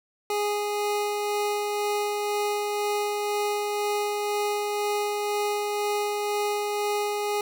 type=tone with tremolo; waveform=25% pulse; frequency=414 Hz; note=G#4; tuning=5 cents flat; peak=-20 dBFS; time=0.3-7.41 s; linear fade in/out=2 ms; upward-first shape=sine; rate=2 Hz; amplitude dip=25%; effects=none